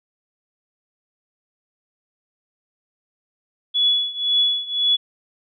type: tone with tremolo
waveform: sine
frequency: 3400 Hz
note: G#7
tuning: 40 cents sharp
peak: -13 dBFS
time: 3.74-4.97 s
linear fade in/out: 20 ms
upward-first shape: triangle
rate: 1.9 Hz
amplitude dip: 90%
effects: none